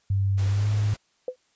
sine tone with pitch glide, 98 to 104.43 Hz, G2 to G#2, 0 to +10 cents, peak -20 dBFS, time 0.1-0.94 s, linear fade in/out 5 ms, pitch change +110 cents, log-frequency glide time 0.46-0.68 s
pink noise, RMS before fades -40 dBFS, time 0.37-0.97 s, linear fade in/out 20 ms
sine tone with exponential decay, 506 Hz, B4, 42 cents sharp, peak -22 dBFS, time 1.28-1.36 s, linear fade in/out 2 ms, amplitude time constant 17 ms
effects white hiss -67 dBFS RMS until 1.55 s + resampled to 16000 Hz

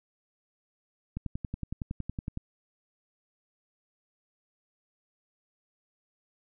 click train, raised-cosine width 5 ms, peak -21 dBFS, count 14, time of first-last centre 1.17-2.374 s, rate 10.8 Hz, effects none

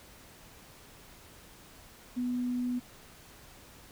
sine tone, 246.9 Hz, B3, in tune, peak -29 dBFS, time 2.16-2.8 s, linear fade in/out 20 ms, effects pink hiss -54 dBFS RMS until 3.91 s

